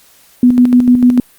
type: tone with tremolo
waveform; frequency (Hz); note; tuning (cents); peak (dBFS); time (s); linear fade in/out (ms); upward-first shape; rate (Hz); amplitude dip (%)
sine; 246.9; B3; 0; -3; 0.43-1.2; 2; square; 6.7; 50
effects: white hiss -46 dBFS RMS until 1.38 s + Opus 48 kbps